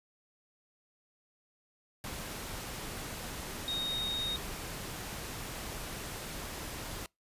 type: tone in noise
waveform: sine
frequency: 3729 Hz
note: A#7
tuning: in tune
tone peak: -32 dBFS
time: 3.68-4.36 s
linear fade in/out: 0 ms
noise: pink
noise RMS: -41 dBFS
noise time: 2.04-7.06 s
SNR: +6 dB
effects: noise-tail reverb RT60 0.2 s tail -26 dB re dry + resampled to 32000 Hz